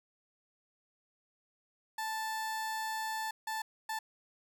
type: tone bursts at uneven times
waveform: 30% pulse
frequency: 880 Hz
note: A5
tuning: in tune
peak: -32 dBFS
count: 3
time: 1.98-3.31 / 3.47-3.62 / 3.89-3.99 s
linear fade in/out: 5 ms
effects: none